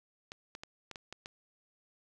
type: clicks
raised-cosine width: 0.2 ms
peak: -26 dBFS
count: 7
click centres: 0.319 / 0.551 / 0.635 / 0.913 / 0.958 / 1.126 / 1.259 s
effects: none